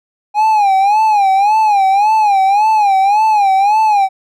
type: tone with vibrato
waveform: triangle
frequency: 820 Hz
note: G#5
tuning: 22 cents flat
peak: -6 dBFS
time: 0.34-4.09 s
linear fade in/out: 50 ms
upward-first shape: sine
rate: 1.8 Hz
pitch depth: 120 cents each way
effects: none